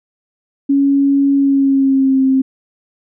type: tone with pitch glide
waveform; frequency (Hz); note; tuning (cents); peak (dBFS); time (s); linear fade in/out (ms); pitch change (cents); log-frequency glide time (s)
sine; 278.2 to 265; C#4 to C4; +6 to +22; -9; 0.69-2.42; 10; -84; 1.35-2.23
effects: none